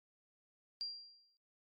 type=tone with exponential decay; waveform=sine; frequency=4755 Hz; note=D8; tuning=21 cents sharp; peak=-36 dBFS; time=0.81-1.37 s; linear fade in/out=0 ms; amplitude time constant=120 ms; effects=noise-tail reverb RT60 0.6 s tail -25 dB re dry + MP3 64 kbps